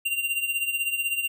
square tone with tremolo, 2774 Hz, F7, 12 cents flat, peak -22 dBFS, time 0.05-1.28 s, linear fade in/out 10 ms, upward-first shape triangle, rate 16 Hz, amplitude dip 75%, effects none

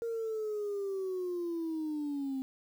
sine linear sweep, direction down, 466.2 to 261.4 Hz, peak -31 dBFS, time 0.02-2.42 s, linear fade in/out 0 ms, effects tanh soft clip ceiling -30 dBFS + 10-bit

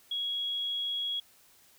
sine tone, 3322 Hz, G#7, in tune, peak -30 dBFS, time 0.11-1.2 s, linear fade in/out 5 ms, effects white hiss -61 dBFS RMS until 1.78 s

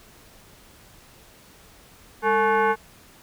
sine tone with frequency modulation, 202.4 Hz, G#3, 44 cents flat, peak -17 dBFS, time 2.22-2.76 s, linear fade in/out 50 ms, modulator 651 Hz, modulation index 2.1, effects pink hiss -51 dBFS RMS until 3.22 s

